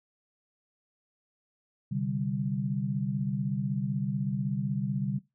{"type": "chord", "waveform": "sine", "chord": "C suspended second", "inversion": "none", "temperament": "equal", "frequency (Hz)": [130.81, 146.83, 196], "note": ["C3", "D3", "G3"], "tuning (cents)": [0, 0, 0], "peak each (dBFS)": -32, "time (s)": [1.91, 5.19], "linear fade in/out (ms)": 10, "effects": ["noise-tail reverb RT60 0.2 s tail -19 dB re dry"]}